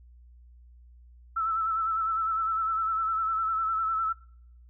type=tone with vibrato; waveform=sine; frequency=1318.5 Hz; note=E6; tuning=in tune; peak=-25 dBFS; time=1.36-4.13 s; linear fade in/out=10 ms; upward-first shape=sine; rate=9.9 Hz; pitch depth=39 cents each way; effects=noise-tail reverb RT60 0.7 s tail -26 dB re dry + added 60 Hz sine -50 dBFS peak until 4.69 s